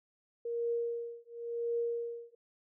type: tone with tremolo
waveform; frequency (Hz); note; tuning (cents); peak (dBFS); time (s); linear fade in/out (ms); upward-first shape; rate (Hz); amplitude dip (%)
sine; 469.2; A#4; +11; -29; 0.45-2.35; 5; triangle; 0.94; 100
effects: none